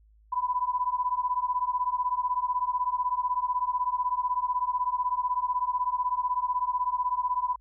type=beating tone pair; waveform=sine; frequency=987.8 / 1003.8 Hz; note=B5 / B5; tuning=0 / +28 cents; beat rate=16 Hz; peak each=-28 dBFS; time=0.32-7.56 s; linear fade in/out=10 ms; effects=added 53 Hz sine -56 dBFS peak until 7.6 s